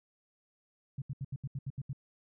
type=tone bursts; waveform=sine; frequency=135.4 Hz; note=C#3; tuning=40 cents flat; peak=-34 dBFS; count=9; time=0.98-1.931 s; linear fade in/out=5 ms; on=39 ms; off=75 ms; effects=none